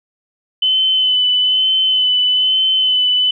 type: tone with vibrato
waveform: sine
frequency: 3028 Hz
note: F#7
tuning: 39 cents sharp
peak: -11 dBFS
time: 0.62-3.31 s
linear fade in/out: 5 ms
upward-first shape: sine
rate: 1.1 Hz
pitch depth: 21 cents each way
effects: none